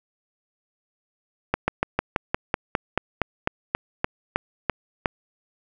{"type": "slowing click train", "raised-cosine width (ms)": 0.5, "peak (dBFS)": -5, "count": 16, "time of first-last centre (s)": [1.54, 5.058], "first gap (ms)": 140, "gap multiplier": 1.07, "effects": []}